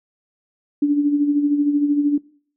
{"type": "tone with tremolo", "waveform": "sine", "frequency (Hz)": 290.2, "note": "D4", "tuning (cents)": -21, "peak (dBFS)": -12, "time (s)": [0.82, 2.18], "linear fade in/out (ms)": 5, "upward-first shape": "sine", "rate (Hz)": 13, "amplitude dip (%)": 50, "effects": ["noise-tail reverb RT60 0.5 s tail -22 dB re dry"]}